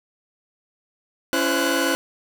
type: tone cluster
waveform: sawtooth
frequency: 278.6 / 336.3 / 517 / 1477 Hz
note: C#4 / E4 / C5 / F#6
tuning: +9 / +35 / -21 / -3 cents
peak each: -21 dBFS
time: 1.33-1.95 s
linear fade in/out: 0 ms
effects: none